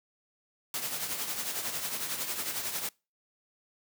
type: noise with tremolo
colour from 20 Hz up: white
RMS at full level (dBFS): -32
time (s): 0.74-2.89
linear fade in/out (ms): 2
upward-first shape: triangle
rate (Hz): 11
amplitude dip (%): 60
effects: noise-tail reverb RT60 0.3 s tail -26 dB re dry + high-pass 100 Hz 12 dB/octave